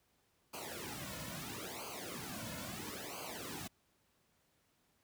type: noise with flanger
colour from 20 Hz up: pink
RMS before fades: -45 dBFS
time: 0.53-3.68 s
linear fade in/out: 10 ms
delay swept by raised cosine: 0.54 to 2.54 ms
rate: 0.75 Hz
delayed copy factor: -0.95
effects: pink hiss -75 dBFS RMS until 5.03 s + high-pass 60 Hz 12 dB/octave